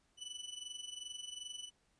sawtooth tone with amplitude modulation, 2978 Hz, F#7, 11 cents sharp, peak -38 dBFS, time 0.17-1.71 s, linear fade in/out 50 ms, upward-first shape sine, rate 22.6 Hz, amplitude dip 75%, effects pink hiss -75 dBFS RMS until 1.99 s + resampled to 22050 Hz

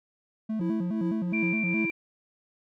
triangle tone with vibrato, 197.4 Hz, G3, 12 cents sharp, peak -25 dBFS, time 0.49-1.86 s, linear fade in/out 10 ms, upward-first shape square, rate 4.8 Hz, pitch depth 180 cents each way
triangle tone with tremolo, 329.6 Hz, E4, in tune, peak -25 dBFS, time 0.61-1.9 s, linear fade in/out 0 ms, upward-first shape triangle, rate 2.7 Hz, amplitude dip 90%
sine tone, 2359 Hz, D7, 7 cents sharp, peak -28 dBFS, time 1.33-1.91 s, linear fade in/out 10 ms
effects none

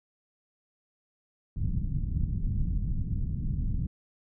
pink low-pass noise, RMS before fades -29 dBFS, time 1.56-3.87 s, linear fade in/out 5 ms, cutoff 180 Hz, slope 24 dB/octave, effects none

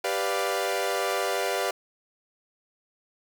sawtooth chord, G dominant seventh, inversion none, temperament equal, 392 / 493.9 / 587.3 / 698.5 Hz, G4 / B4 / D5 / F5, 0 / 0 / 0 / 0 cents, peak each -27 dBFS, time 0.04-1.71 s, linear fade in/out 5 ms, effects none

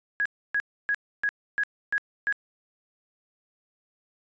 sine tone bursts, 1661.2 Hz, G#6, in tune, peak -22 dBFS, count 7, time 0.2-2.325 s, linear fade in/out 0 ms, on 55 ms, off 290 ms, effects resampled to 16000 Hz

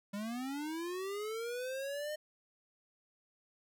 square linear sweep, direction up, 196.9 to 613 Hz, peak -38 dBFS, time 0.13-2.16 s, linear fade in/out 10 ms, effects none

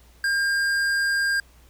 sine tone with tanh clipping, 1605 Hz, G6, 40 cents sharp, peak -22 dBFS, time 0.24-1.4 s, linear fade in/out 2 ms, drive 14 dB, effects added 60 Hz sine -52 dBFS peak until 1.69 s + pink hiss -57 dBFS RMS until 1.69 s

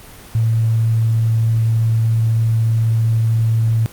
triangle tone with tanh clipping, 112.9 Hz, A2, 45 cents sharp, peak -12 dBFS, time 0.35-3.86 s, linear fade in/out 0 ms, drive 3 dB, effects pink hiss -39 dBFS RMS until 3.92 s + Opus 24 kbps

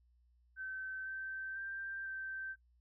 sine tone with pitch steps, 1538 / 1552 / 1577 / 1556 Hz, G6 / G6 / G6 / G6, -33 / -18 / +10 / -13 cents, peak -40 dBFS, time 0.56-2.56 s, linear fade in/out 50 ms, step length 500 ms, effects noise-tail reverb RT60 0.1 s tail -23 dB re dry + added 60 Hz sine -67 dBFS peak until 2.8 s

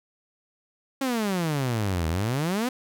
sawtooth exponential two-way sweep, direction down then up, 276.2 to 77.78 to 262.5 Hz, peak -20 dBFS, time 1.01-2.69 s, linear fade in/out 5 ms, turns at 2.08 s, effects none

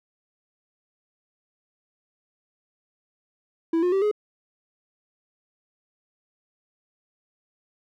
triangle tone with pitch steps, 329.6 / 357.4 / 387.5 / 420.1 Hz, E4 / F4 / G4 / G#4, 0 / +40 / -20 / +20 cents, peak -17 dBFS, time 3.73-4.114 s, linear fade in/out 5 ms, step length 96 ms, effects none

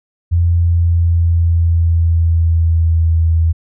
sine tone with pitch glide, 85.5 to 81.83 Hz, F2 to E2, -36 to -12 cents, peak -9 dBFS, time 0.31-3.53 s, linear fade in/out 20 ms, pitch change -76 cents, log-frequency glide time 0.53-3.16 s, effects none

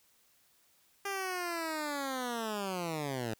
10% pulse linear sweep, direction down, 401.6 to 107.4 Hz, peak -26 dBFS, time 1.05-3.34 s, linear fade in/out 5 ms, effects white hiss -68 dBFS RMS until 3.39 s

